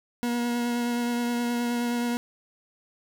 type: tone with vibrato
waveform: 40% pulse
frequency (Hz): 239.4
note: A#3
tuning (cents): +46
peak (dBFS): -24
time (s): 0.23-2.17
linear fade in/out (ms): 0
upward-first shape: triangle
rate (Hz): 9.5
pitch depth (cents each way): 17
effects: none